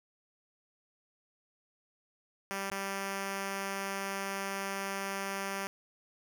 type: tone with dropouts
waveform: 5% pulse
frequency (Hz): 196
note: G3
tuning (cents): 0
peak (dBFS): -23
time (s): 2.51-5.67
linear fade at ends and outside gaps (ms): 0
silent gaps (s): 2.699-2.715
effects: none